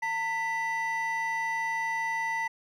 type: tone pair together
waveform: triangle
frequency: 906.3 / 1975.5 Hz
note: A#5 / B6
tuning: -49 / 0 cents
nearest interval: octave + minor second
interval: 1349 cents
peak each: -28 dBFS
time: 0.02-2.48 s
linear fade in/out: 10 ms
effects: tanh soft clip ceiling -21 dBFS